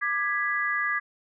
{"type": "chord", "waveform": "sine", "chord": "G# diminished", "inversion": "second", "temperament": "equal with one note detuned", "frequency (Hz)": [1191.1, 1661.2, 1975.5], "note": ["D6", "G#6", "B6"], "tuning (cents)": [24, 0, 0], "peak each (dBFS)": [-30, -27, -29], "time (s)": [0.01, 1], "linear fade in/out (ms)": 20, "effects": []}